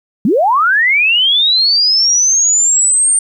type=linear sweep; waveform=sine; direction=up; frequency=174.61 to 8880 Hz; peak=-8 dBFS; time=0.25-3.19 s; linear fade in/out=2 ms; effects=8-bit